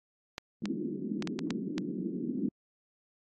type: clicks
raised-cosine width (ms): 0.2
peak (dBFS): -18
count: 7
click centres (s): 0.381 / 0.656 / 1.224 / 1.274 / 1.391 / 1.506 / 1.781
type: band-pass noise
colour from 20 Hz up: pink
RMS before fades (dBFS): -35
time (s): 0.62-2.49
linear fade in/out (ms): 5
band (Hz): 180 to 360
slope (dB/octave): 48
effects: AAC 32 kbps